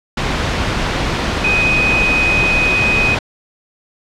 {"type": "tone in noise", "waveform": "sine", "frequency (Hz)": 2507, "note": "D#7", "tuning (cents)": 12, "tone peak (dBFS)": -12, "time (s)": [1.44, 3.15], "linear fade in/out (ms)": 5, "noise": "pink", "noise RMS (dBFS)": -17, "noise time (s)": [0.17, 3.19], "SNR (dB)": 2, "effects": ["low-pass 4000 Hz 12 dB/octave"]}